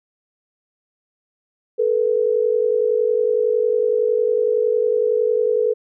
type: tone pair together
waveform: sine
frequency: 434.7 / 485.6 Hz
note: A4 / B4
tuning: -21 / -29 cents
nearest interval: major second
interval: 192 cents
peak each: -18 / -18 dBFS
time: 1.78-5.74 s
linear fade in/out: 20 ms
effects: none